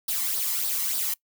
blue noise with flanger, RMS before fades -27 dBFS, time 0.08-1.14 s, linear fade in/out 5 ms, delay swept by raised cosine 0.21 to 1 ms, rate 3.4 Hz, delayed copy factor +0.6, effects noise-tail reverb RT60 0.1 s tail -22 dB re dry

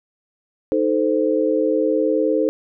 sine chord, A diminished, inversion second, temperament equal with one note detuned, 311.1 / 440 / 519.6 Hz, Eb4 / A4 / C5, 0 / 0 / -12 cents, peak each -20 dBFS, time 0.72-2.49 s, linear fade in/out 0 ms, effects none

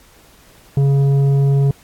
sine tone with tanh clipping, 138.9 Hz, C#3, 4 cents sharp, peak -12 dBFS, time 0.77-1.71 s, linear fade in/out 2 ms, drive 8 dB, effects pink hiss -48 dBFS RMS until 1.83 s + AAC 64 kbps

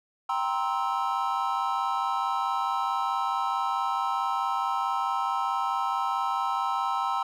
triangle chord, C dominant seventh, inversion second, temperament just, 784.9 / 941.9 / 1046.5 / 1308.1 Hz, G5 / Bb5 / C6 / E6, +2 / +18 / 0 / -14 cents, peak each -29 dBFS, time 0.29-7.23 s, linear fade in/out 5 ms, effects none

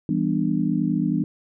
sine chord, E minor seventh, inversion none, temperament just, 164.81 / 197.78 / 247.2 / 296.7 Hz, E3 / G3 / B3 / D4, 0 / +16 / +2 / +18 cents, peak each -25 dBFS, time 0.09-1.24 s, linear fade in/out 2 ms, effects none

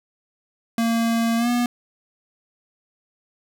square tone with pitch glide, 229.7 to 242 Hz, A#3 to B3, -25 to -35 cents, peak -19 dBFS, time 0.78-1.66 s, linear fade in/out 2 ms, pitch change +90 cents, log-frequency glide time 1.37-1.49 s, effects none

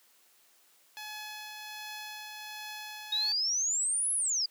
10% pulse tone with tremolo, 850 Hz, G#5, 40 cents sharp, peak -31 dBFS, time 0.97-3.32 s, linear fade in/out 0 ms, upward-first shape triangle, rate 1.3 Hz, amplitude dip 30%
sine exponential two-way sweep, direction up then down, 3729 to 11000 to 4726 Hz, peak -27 dBFS, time 3.12-4.46 s, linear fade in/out 5 ms, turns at 4.14 s
effects white hiss -64 dBFS RMS until 4.5 s + high-pass 300 Hz 12 dB/octave

